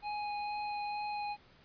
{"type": "tone with vibrato", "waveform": "square", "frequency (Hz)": 830.6, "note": "G#5", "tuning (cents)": 0, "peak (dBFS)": -36, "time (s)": [0.02, 1.37], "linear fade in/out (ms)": 50, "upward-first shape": "sine", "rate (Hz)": 2.2, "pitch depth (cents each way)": 8, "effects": ["pink hiss -62 dBFS RMS until 1.64 s", "resampled to 11025 Hz"]}